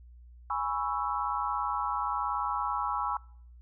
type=chord; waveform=sine; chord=C# minor seventh; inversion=second; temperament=equal; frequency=830.6 / 987.8 / 1108.7 / 1318.5 Hz; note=G#5 / B5 / C#6 / E6; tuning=0 / 0 / 0 / 0 cents; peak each=-34 dBFS; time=0.5-3.17 s; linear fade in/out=2 ms; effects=noise-tail reverb RT60 0.6 s tail -24 dB re dry + added 60 Hz sine -49 dBFS peak until 3.61 s